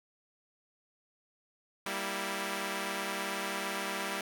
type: chord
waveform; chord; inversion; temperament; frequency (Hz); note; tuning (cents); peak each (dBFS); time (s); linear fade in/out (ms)
5% pulse; E diminished; first; equal; 196 / 233.1 / 329.6; G3 / Bb3 / E4; 0 / 0 / 0; -25 / -29 / -27; 1.86-4.21; 2
effects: none